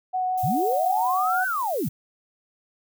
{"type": "tone with vibrato", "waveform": "sine", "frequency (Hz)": 740, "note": "F#5", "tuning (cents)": 0, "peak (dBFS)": -22, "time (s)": [0.13, 1.45], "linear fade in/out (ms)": 20, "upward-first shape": "triangle", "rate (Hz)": 5.8, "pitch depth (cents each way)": 9}
{"type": "noise", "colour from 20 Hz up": "violet", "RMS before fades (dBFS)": -38, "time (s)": [0.37, 1.89], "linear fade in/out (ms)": 10}
{"type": "linear two-way sweep", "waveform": "sine", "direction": "up then down", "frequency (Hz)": [95.9, 1548, 95.9], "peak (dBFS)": -23, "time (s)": [0.43, 1.89], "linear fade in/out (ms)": 10, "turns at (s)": 1.46}
{"effects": []}